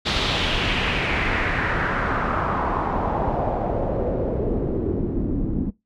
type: noise with low-pass filter sweep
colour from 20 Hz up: pink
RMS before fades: -23 dBFS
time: 0.05-5.71 s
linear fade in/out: 20 ms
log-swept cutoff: 4000 to 240 Hz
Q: 2.7
effects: noise-tail reverb RT60 0.2 s tail -22 dB re dry